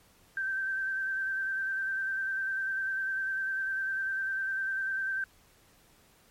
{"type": "tone with vibrato", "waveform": "sine", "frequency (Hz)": 1560, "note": "G6", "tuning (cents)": -9, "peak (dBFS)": -29, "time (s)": [0.37, 5.24], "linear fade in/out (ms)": 2, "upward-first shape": "square", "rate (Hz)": 10, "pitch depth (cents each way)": 20, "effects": ["pink hiss -62 dBFS RMS until 6.3 s", "MP3 64 kbps"]}